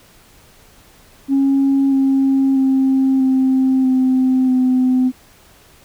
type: tone with pitch steps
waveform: sine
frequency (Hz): 273.6 / 269.8 / 266.1 / 262.5 / 258.8 / 255.3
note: C#4 / C#4 / C4 / C4 / C4 / C4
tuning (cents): -23 / -47 / +29 / +6 / -19 / -42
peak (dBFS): -10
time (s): 1.28-5.12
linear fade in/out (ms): 50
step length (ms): 640
effects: tanh soft clip ceiling -8 dBFS + pink hiss -48 dBFS RMS until 5.84 s